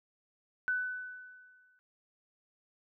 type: tone with exponential decay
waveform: sine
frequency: 1499 Hz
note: F#6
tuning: 22 cents sharp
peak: -27 dBFS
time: 0.68-1.79 s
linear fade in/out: 0 ms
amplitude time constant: 240 ms
effects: none